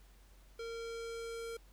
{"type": "tone with low-pass filter sweep", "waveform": "square", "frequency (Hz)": 460.2, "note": "A#4", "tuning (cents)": -22, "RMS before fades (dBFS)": -43, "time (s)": [0.59, 1.57], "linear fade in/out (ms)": 5, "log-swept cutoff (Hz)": [5200, 11000], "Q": 1.1, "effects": ["added 47 Hz sine -58 dBFS peak until 1.72 s", "pink hiss -67 dBFS RMS until 1.72 s"]}